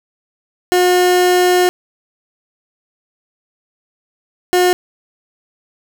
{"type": "tone bursts at uneven times", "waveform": "30% pulse", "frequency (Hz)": 360, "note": "F#4", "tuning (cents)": -47, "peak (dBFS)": -7, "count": 2, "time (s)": [[0.72, 1.69], [4.53, 4.73]], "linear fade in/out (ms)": 0, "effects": ["8-bit"]}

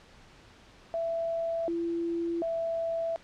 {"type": "tone with pitch steps", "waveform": "sine", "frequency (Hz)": [665, 337.8, 663], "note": ["E5", "E4", "E5"], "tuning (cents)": [15, 42, 10], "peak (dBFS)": -28, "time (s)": [0.94, 3.16], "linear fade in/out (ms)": 0, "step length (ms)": 740, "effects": ["pink hiss -55 dBFS RMS until 3.23 s", "low-pass 5000 Hz 12 dB/octave"]}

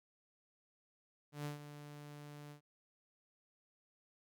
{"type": "tone with ADSR envelope", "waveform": "sawtooth", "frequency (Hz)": 146.83, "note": "D3", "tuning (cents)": 0, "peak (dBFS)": -35, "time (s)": [1.32, 2.61], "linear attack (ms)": 130, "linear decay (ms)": 130, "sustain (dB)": -11, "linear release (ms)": 100, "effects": []}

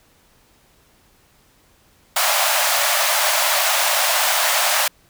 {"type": "high-pass noise", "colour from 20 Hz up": "pink", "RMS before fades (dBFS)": -18, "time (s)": [2.16, 4.88], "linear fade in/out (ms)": 5, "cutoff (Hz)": 570, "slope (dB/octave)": 96, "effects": ["pink hiss -56 dBFS RMS until 5.09 s"]}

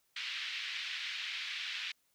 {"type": "band-pass noise", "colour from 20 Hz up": "pink", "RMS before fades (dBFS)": -40, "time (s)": [0.16, 1.92], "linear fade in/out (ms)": 5, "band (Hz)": [2000, 4000], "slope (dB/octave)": 24, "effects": ["white hiss -75 dBFS RMS until 2.14 s"]}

